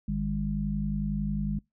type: harmonic tone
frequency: 51 Hz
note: G#1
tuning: 31 cents flat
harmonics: 1 / 3 / 4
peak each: -32 / -32 / -30 dBFS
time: 0.08-1.59 s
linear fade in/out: 5 ms
effects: noise-tail reverb RT60 0.2 s tail -25 dB re dry